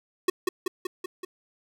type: tone with echo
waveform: square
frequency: 368 Hz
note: F#4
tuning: 9 cents flat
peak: -19 dBFS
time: 0.28-0.3 s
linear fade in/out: 5 ms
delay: 190 ms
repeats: 5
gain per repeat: -3 dB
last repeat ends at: 1.25 s
effects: none